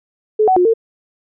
sine tone with pitch steps, 429.4 / 749 / 358.8 / 452.5 Hz, A4 / F#5 / F4 / A4, -42 / +21 / +47 / +48 cents, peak -9 dBFS, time 0.39-0.738 s, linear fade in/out 10 ms, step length 87 ms, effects none

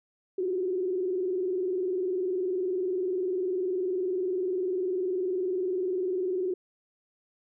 sine tone with vibrato, 370 Hz, F#4, in tune, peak -26 dBFS, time 0.38-6.54 s, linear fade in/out 5 ms, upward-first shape square, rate 20 Hz, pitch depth 76 cents each way, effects none

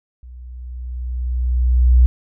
sine tone with level ramp, 61.74 Hz, B1, in tune, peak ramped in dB -35 to -6 dBFS, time 0.23-2.06 s, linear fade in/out 0 ms, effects none

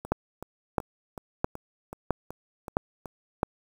two click trains, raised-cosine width 1 ms, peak -9 / -23 dBFS, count 6 / 9, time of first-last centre 0.12-3.431 / 0.05-3.058 s, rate 1.51 / 2.66 Hz, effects 7-bit

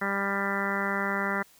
harmonic tone, 198.1 Hz, G3, 18 cents sharp, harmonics 1 / 2 / 3 / 4 / 5 / 6 / 7 / 8 / 9 / 10, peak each -33 / -36 / -37 / -38 / -36 / -37 / -33 / -38 / -34 / -35 dBFS, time 0.01-1.43 s, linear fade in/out 10 ms, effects white hiss -58 dBFS RMS until 1.59 s

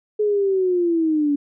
sine linear sweep, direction down, 426.1 to 282.9 Hz, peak -16 dBFS, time 0.19-1.36 s, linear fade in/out 10 ms, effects none

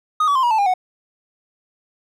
triangle tone with pitch steps, 1243 / 1139.8 / 1045.2 / 958.5 / 878.9 / 806 / 739.1 Hz, D#6 / C#6 / C6 / A#5 / A5 / G5 / F#5, -2 / +48 / -2 / +48 / -2 / +48 / -2 cents, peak -12 dBFS, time 0.2-0.739 s, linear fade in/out 5 ms, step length 77 ms, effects none

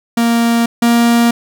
45% pulse tone pair in turn, 233.1 / 235.1 Hz, A#3 / A#3, 0 / +15 cents, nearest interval unison, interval 15 cents, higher second, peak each -10 / -8 dBFS, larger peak second, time 0.17-0.66 / 0.82-1.31 s, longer neither, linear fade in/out 5 ms, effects none

